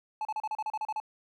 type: tone bursts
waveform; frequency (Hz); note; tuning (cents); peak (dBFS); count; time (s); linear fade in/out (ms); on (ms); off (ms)
triangle; 863; A5; -34; -28; 11; 0.21-1.001; 2; 41; 34
effects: none